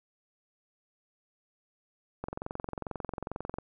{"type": "click train", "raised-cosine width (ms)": 1, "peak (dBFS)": -21, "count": 31, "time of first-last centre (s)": [2.24, 3.585], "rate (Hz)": 22.3, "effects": []}